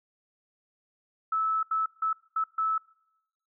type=tone bursts at uneven times; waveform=sine; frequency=1306 Hz; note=E6; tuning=17 cents flat; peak=-24 dBFS; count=5; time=1.32-1.63 / 1.71-1.86 / 2.02-2.13 / 2.36-2.44 / 2.58-2.78 s; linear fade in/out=5 ms; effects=noise-tail reverb RT60 0.9 s tail -25 dB re dry